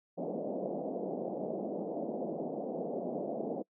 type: band-pass noise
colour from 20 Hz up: white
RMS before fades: -37 dBFS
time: 0.17-3.63 s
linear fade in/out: 20 ms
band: 170 to 680 Hz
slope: 48 dB/octave
effects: noise-tail reverb RT60 0.1 s tail -26 dB re dry